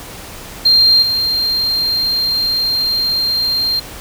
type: tone with level steps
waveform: triangle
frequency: 4186 Hz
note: C8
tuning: in tune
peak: -4 / -12 dBFS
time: 0.65-3.8 s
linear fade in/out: 10 ms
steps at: 1.02 s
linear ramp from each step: 5 ms
effects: tanh soft clip ceiling -4 dBFS + pink hiss -32 dBFS RMS until 4 s